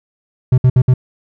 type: tone bursts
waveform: triangle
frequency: 127.1 Hz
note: C3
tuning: 50 cents flat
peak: -4 dBFS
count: 4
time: 0.52-0.939 s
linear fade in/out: 5 ms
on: 59 ms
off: 61 ms
effects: none